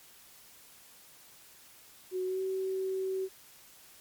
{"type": "tone with pitch glide", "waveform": "sine", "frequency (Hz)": [370, 379.7], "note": ["F#4", "F#4"], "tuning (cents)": [0, 45], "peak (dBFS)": -30, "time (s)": [2.11, 3.29], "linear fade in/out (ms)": 50, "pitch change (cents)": 45, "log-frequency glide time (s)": [2.25, 2.41], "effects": ["white hiss -56 dBFS RMS until 4 s", "MP3 96 kbps"]}